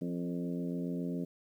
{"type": "harmonic tone with a mistuned harmonic", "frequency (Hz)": 87.31, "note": "F2", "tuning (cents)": 0, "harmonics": [2, 3, 4, 5, 6, 7], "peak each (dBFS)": [-36, -37, -44, -45, -49, -50], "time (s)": [0.01, 1.25], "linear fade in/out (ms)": 10, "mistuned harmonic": 4, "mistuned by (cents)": -29, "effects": ["11-bit"]}